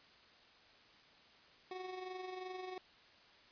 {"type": "tone with amplitude modulation", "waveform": "25% pulse", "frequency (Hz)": 370, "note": "F#4", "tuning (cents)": 0, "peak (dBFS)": -38, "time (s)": [1.71, 2.78], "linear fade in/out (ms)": 2, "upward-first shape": "sine", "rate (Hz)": 22.8, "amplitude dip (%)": 50, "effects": ["white hiss -63 dBFS RMS until 3.51 s", "resampled to 11025 Hz"]}